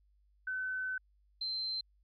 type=tone pair in turn; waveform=sine; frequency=1517 / 4111 Hz; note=F#6 / C8; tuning=+43 / -31 cents; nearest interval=octave + perfect fourth; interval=1726 cents; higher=second; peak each=-34 / -34 dBFS; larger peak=neither; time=0.47-0.98 / 1.41-1.81 s; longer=first; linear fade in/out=5 ms; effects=added 50 Hz sine -66 dBFS peak until 2.03 s